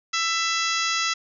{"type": "harmonic tone with a mistuned harmonic", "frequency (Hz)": 665, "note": "E5", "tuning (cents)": 15, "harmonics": [2, 3, 4, 5, 6, 7, 8, 9, 10], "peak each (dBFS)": [-27, -29, -30, -31, -32, -32, -33, -34, -34], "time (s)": [0.13, 1.14], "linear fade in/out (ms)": 10, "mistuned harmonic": 7, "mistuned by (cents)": 55, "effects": []}